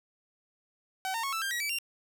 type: tone with pitch steps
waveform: sawtooth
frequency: 760 / 914.3 / 1099.9 / 1323.2 / 1591.9 / 1915.1 / 2304 / 2772 Hz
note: F#5 / A#5 / C#6 / E6 / G6 / A#6 / D7 / F7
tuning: +46 / -34 / -14 / +6 / +26 / +46 / -34 / -14 cents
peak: -27 dBFS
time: 1.05-1.786 s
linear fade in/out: 0 ms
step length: 92 ms
effects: none